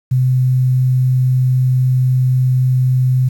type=tone; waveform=sine; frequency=128.3 Hz; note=C3; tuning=34 cents flat; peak=-10 dBFS; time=0.11-3.29 s; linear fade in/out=10 ms; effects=7-bit